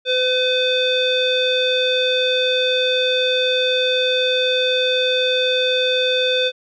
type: tone with low-pass filter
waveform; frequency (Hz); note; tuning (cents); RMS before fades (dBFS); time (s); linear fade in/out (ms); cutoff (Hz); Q
square; 508; B4; +49; -18; 0.05-6.52; 50; 3400; 8.6
effects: none